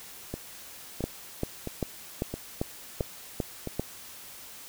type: two click trains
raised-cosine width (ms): 2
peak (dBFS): -19 / -14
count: 6 / 8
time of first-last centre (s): 0.34-3.673 / 1.04-3.796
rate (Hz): 1.5 / 2.54
effects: white hiss -46 dBFS RMS until 4.68 s